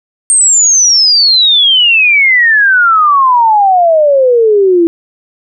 sine exponential sweep, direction down, 8700 to 329.6 Hz, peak -4 dBFS, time 0.3-4.87 s, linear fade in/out 0 ms, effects none

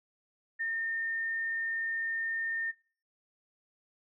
sine tone, 1819 Hz, A#6, 43 cents flat, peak -30 dBFS, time 0.59-2.72 s, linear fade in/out 20 ms, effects noise-tail reverb RT60 0.4 s tail -22 dB re dry

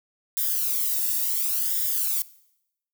violet noise with flanger, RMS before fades -25 dBFS, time 0.37-2.22 s, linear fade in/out 0 ms, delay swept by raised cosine 0.57 to 1.11 ms, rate 0.7 Hz, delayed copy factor +0.85, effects noise-tail reverb RT60 0.8 s tail -20 dB re dry

